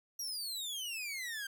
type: exponential sweep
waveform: sawtooth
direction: down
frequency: 5790 to 1568 Hz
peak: -35 dBFS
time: 0.19-1.47 s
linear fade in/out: 5 ms
effects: none